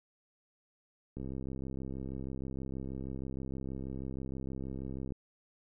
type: click train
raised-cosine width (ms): 3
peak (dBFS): -28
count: 263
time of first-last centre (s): 1.17-5.122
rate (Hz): 66.3
effects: none